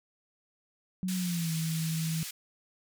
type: tone with pitch glide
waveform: sine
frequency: 185 to 161.05 Hz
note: F#3 to E3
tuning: 0 to -40 cents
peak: -29 dBFS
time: 1.03-2.23 s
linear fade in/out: 0 ms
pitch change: -240 cents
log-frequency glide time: 1.15-1.52 s
type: band-pass noise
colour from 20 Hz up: white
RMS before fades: -40 dBFS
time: 1.08-2.31 s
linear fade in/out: 5 ms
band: 2000 to 11000 Hz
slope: 12 dB/octave
effects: none